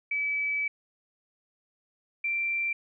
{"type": "tone pair in turn", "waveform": "sine", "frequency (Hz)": [2296, 2354], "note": ["D7", "D7"], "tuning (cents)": [-40, 3], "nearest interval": "unison", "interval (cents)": 43, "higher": "second", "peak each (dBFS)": [-26, -26], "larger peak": "neither", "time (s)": [[0.11, 0.68], [2.24, 2.73]], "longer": "first", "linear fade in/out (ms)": 5, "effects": []}